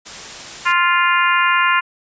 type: noise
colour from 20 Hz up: white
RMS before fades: -32 dBFS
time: 0.05-0.73 s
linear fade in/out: 20 ms
type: harmonic tone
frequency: 349.2 Hz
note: F4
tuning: in tune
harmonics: 3 / 4 / 5 / 6 / 7 / 8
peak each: -16 / -18 / -20 / -22 / -23 / -24 dBFS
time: 0.65-1.81 s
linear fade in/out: 20 ms
effects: resampled to 16000 Hz